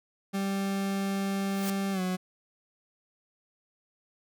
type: tone with pitch glide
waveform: 40% pulse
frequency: 196 to 183.93 Hz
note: G3 to F#3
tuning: 0 to -10 cents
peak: -27 dBFS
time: 0.33-2.17 s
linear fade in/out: 20 ms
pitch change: -110 cents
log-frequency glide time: 1.92-2.01 s
type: noise with exponential growth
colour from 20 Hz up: white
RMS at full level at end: -34 dBFS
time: 1.41-1.7 s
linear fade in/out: 2 ms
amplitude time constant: 63 ms
effects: none